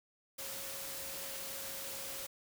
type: tone in noise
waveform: sine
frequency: 545 Hz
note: C#5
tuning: 29 cents flat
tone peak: -52 dBFS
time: 0.38-2.27 s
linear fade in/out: 10 ms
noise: white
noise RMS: -43 dBFS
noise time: 0.38-2.27 s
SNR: -12 dB
effects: none